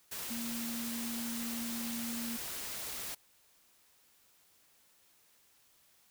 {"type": "tone in noise", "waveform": "sine", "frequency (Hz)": 233.1, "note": "A#3", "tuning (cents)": 0, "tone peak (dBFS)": -38, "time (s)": [0.3, 2.37], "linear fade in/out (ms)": 10, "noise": "white", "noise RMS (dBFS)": -41, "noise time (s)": [0.11, 3.15], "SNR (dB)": 0, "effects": ["white hiss -67 dBFS RMS until 6.1 s"]}